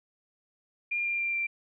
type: tone with pitch steps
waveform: sine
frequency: 2405 / 2390 / 2375 / 2360 Hz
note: D7 / D7 / D7 / D7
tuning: +41 / +30 / +19 / +8 cents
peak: -27 dBFS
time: 0.91-1.47 s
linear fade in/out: 10 ms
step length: 140 ms
effects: none